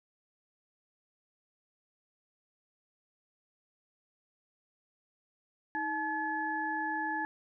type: tone cluster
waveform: sine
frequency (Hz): 316.7 / 862 / 1709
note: D#4 / A5 / G#6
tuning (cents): +31 / -36 / +49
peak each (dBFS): -39 / -34 / -35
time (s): 5.75-7.25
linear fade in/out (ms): 0
effects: none